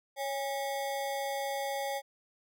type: ring-modulated tone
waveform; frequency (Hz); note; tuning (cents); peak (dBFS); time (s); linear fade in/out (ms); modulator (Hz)
square; 686; F5; -31; -30; 0.16-2.02; 50; 132
effects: none